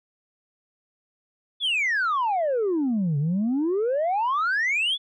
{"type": "exponential two-way sweep", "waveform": "sine", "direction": "down then up", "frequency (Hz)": [3530, 138.59, 3530], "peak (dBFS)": -19, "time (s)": [1.6, 4.98], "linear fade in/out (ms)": 50, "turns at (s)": 3.18, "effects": ["tanh soft clip ceiling -19 dBFS"]}